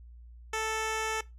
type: tone with low-pass filter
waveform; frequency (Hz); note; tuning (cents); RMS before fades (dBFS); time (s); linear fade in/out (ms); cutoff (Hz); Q
10% pulse; 440; A4; 0; -32; 0.53-1.21; 5; 8700; 0.93
effects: noise-tail reverb RT60 0.2 s tail -19 dB re dry + added 59 Hz sine -47 dBFS peak until 1.38 s